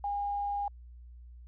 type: tone with quantisation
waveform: sine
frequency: 812 Hz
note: G#5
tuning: 39 cents flat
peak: -30 dBFS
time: 0.04-0.68 s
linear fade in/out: 2 ms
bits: 10
effects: added 60 Hz sine -47 dBFS peak until 1.47 s + resampled to 11025 Hz

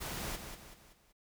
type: noise with echo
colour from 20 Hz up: pink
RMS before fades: -40 dBFS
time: 0-0.37 s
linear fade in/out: 20 ms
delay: 190 ms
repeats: 4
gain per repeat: -7 dB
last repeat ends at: 1.13 s
effects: none

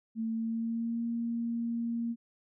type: tone with pitch glide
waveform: sine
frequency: 224.4 to 233.1 Hz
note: A3 to A#3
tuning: +34 to 0 cents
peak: -30 dBFS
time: 0.15-2.16 s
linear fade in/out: 50 ms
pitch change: +66 cents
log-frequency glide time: 0.29-1.04 s
effects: none

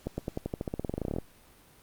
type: accelerating click train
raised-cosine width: 2 ms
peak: -18 dBFS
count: 21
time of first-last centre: 0.07-1.186 s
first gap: 110 ms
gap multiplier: 0.92
effects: pink hiss -58 dBFS RMS until 1.82 s + Opus 48 kbps

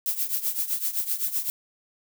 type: noise with tremolo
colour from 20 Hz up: violet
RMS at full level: -24 dBFS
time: 0.06-1.5 s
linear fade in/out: 0 ms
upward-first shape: triangle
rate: 7.8 Hz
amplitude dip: 85%
effects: none

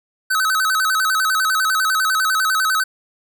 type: tone with vibrato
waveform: square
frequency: 1396.9 Hz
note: F6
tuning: in tune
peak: -16 dBFS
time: 0.3-2.84 s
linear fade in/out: 10 ms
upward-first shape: square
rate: 10 Hz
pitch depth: 150 cents each way
effects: none

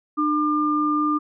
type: tone pair together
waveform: sine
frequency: 300.8 / 1200 Hz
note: D4 / D6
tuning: +42 / +37 cents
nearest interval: 2 octaves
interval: 2395 cents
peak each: -21 dBFS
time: 0.17-1.19 s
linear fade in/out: 20 ms
effects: none

